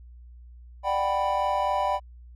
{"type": "chord", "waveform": "triangle", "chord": "G major seventh", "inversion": "second", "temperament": "equal with one note detuned", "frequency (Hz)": [593.8, 740, 784, 987.8], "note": ["D5", "F#5", "G5", "B5"], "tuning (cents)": [19, 0, 0, 0], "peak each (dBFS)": [-27, -29, -26, -25], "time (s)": [0.83, 2], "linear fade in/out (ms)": 50, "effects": ["added 60 Hz sine -44 dBFS peak until 2.35 s"]}